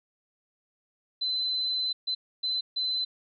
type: tone bursts at uneven times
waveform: sine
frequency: 4042 Hz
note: B7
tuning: 39 cents sharp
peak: -26 dBFS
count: 4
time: 1.21-1.93 / 2.07-2.15 / 2.43-2.61 / 2.76-3.05 s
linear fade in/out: 10 ms
effects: none